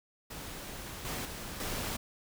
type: noise with level steps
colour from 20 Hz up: pink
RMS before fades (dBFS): -43 / -37 / -42 / -36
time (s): 0.3-1.97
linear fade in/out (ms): 10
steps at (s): 1.05 / 1.25 / 1.6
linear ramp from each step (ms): 2
effects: none